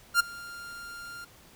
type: tone with ADSR envelope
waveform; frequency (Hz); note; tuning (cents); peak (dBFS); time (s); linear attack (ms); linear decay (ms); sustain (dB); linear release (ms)
45% pulse; 1396.9; F6; 0; -17; 0.14-1.25; 58; 12; -23; 11
effects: pink hiss -55 dBFS RMS until 1.55 s